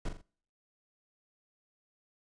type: noise with echo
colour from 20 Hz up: brown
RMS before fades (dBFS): -33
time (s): 0.05-0.09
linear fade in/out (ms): 5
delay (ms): 42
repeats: 3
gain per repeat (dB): -7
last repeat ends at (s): 0.216
effects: noise-tail reverb RT60 0.5 s tail -24 dB re dry + resampled to 22050 Hz